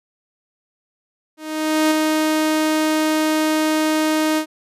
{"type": "tone with ADSR envelope", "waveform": "sawtooth", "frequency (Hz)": 311.1, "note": "D#4", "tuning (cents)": 0, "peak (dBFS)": -9, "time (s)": [1.37, 4.46], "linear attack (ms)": 540, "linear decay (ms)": 10, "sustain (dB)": -3, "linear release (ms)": 84, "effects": ["resampled to 32000 Hz"]}